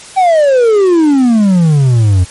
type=exponential sweep; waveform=triangle; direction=down; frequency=781 to 87.31 Hz; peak=-3 dBFS; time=0.16-2.25 s; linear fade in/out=20 ms; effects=white hiss -32 dBFS RMS until 2.3 s + MP3 48 kbps